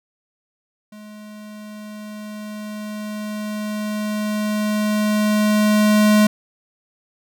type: tone with level ramp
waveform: square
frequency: 211.4 Hz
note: G#3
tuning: 31 cents sharp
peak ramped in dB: -38 to -11 dBFS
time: 0.92-6.27 s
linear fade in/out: 5 ms
effects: none